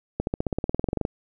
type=accelerating click train; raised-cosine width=2 ms; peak=-11 dBFS; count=17; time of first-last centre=0.2-1.051 s; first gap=71 ms; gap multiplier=0.96; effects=none